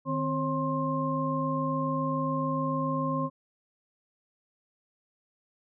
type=tone cluster; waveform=sine; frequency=154.4 / 261.5 / 542 / 1058 Hz; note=D#3 / C4 / C#5 / C6; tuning=-13 / -1 / -39 / +19 cents; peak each=-32 / -31 / -34 / -31 dBFS; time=0.05-3.3 s; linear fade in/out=50 ms; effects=none